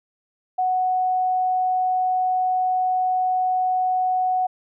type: tone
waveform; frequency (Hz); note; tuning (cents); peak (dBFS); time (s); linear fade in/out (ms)
sine; 740; F#5; 0; -18; 0.58-4.47; 10
effects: none